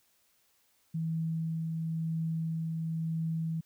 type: tone with tremolo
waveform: sine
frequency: 162.3 Hz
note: E3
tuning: 27 cents flat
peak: -29 dBFS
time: 0.94-3.61 s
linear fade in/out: 10 ms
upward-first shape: triangle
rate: 0.97 Hz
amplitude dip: 25%
effects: white hiss -70 dBFS RMS until 3.65 s